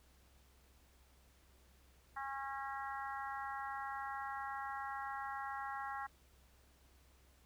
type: harmonic tone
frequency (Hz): 272.7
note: C#4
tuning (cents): -28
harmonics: 3 / 4 / 5 / 6 / 7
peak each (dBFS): -44 / -46 / -48 / -50 / -51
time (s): 2.16-6.07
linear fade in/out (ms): 10
effects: added 65 Hz sine -66 dBFS peak until 7.45 s + pink hiss -70 dBFS RMS until 7.45 s